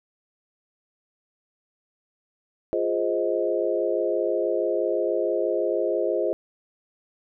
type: chord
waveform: sine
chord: F minor seventh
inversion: none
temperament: equal with one note detuned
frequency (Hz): 349.2 / 415.3 / 523.3 / 628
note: F4 / Ab4 / C5 / Eb5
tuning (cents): 0 / 0 / 0 / +16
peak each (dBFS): -27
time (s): 2.73-6.33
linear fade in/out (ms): 0
effects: none